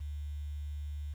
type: tone with quantisation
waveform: sine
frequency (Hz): 73.42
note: D2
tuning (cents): 0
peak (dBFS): -36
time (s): 0-1.14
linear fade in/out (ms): 10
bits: 10
effects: none